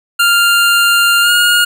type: tone with pitch glide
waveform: 25% pulse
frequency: 1397 to 1428 Hz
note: F6 to F6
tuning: 0 to +38 cents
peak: -4 dBFS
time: 0.19-1.65 s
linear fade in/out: 10 ms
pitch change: +38 cents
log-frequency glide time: 1.21-1.31 s
effects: none